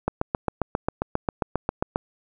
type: click train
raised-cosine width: 1 ms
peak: -8 dBFS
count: 15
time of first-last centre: 0.08-1.959 s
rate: 7.45 Hz
effects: none